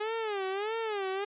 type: tone with vibrato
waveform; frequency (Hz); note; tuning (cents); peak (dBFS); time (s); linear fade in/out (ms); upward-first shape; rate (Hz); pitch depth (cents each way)
sawtooth; 415.3; G#4; 0; -27; 0-1.25; 10; sine; 1.6; 160
effects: resampled to 8000 Hz